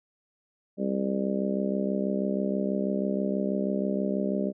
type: harmonic tone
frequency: 66.2 Hz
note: C2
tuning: 21 cents sharp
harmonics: 3 / 4 / 5 / 6 / 7 / 8 / 9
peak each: -28 / -33 / -37 / -33 / -38 / -41 / -33 dBFS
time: 0.77-4.53 s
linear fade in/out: 50 ms
effects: none